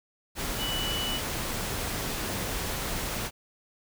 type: tone in noise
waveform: sine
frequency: 2960 Hz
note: F#7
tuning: in tune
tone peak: -31 dBFS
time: 0.57-1.21 s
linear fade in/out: 50 ms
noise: pink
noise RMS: -32 dBFS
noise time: 0.35-3.31 s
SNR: -2 dB
effects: none